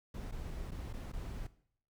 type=noise with dropouts; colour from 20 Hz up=brown; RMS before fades=-42 dBFS; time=0.14-1.47 s; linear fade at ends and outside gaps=5 ms; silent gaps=0.313-0.322 / 0.709-0.717 / 0.929-0.936 / 1.12-1.134 s; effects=noise-tail reverb RT60 0.6 s tail -17 dB re dry